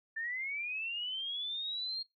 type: linear sweep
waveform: sine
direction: up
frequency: 1763 to 4256 Hz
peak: -35 dBFS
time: 0.16-2.03 s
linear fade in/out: 10 ms
effects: noise-tail reverb RT60 0.2 s tail -23 dB re dry